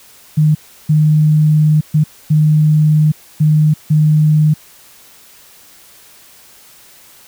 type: tone bursts at uneven times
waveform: sine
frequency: 153.1 Hz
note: D#3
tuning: 28 cents flat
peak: -7 dBFS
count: 6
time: 0.37-0.55 / 0.89-1.81 / 1.94-2.04 / 2.3-3.12 / 3.4-3.74 / 3.9-4.54 s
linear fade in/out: 10 ms
effects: white hiss -43 dBFS RMS until 7.27 s